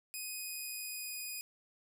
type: tone with pitch glide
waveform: 5% pulse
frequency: 2500 to 2478 Hz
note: D#7 to D#7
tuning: +8 to -8 cents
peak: -31 dBFS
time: 0.14-1.41 s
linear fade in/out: 0 ms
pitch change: -16 cents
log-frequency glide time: 0.36-1.17 s
effects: none